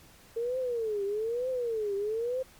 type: tone with vibrato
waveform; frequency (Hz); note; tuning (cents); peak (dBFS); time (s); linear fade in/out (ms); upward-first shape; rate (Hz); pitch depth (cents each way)
sine; 453.2; A#4; -49; -28; 0.36-2.43; 10; triangle; 1.1; 250
effects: pink hiss -56 dBFS RMS until 2.59 s + MP3 96 kbps